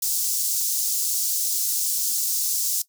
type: high-pass noise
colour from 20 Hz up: pink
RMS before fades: -24 dBFS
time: 0.02-2.82 s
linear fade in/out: 5 ms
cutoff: 5600 Hz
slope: 24 dB/octave
effects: noise-tail reverb RT60 0.1 s tail -17 dB re dry